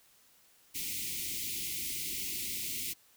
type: band-stop noise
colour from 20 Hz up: white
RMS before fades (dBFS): -37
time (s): 0.74-2.94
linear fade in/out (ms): 20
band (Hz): 400 to 2000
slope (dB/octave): 96
effects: white hiss -64 dBFS RMS until 3.16 s